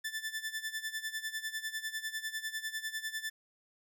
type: tone with tremolo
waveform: sawtooth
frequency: 1760 Hz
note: A6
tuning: in tune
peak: -30 dBFS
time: 0.04-3.3 s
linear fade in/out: 10 ms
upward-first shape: sine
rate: 10 Hz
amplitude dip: 80%
effects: none